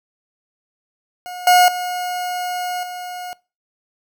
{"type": "tone with level steps", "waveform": "40% pulse", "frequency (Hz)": 721, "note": "F#5", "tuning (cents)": -45, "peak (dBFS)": [-28, -8, -21, -27], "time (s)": [1.26, 3.33], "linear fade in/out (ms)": 0, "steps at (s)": [1.47, 1.68, 2.83], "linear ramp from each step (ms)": 2, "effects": ["noise-tail reverb RT60 0.3 s tail -22 dB re dry"]}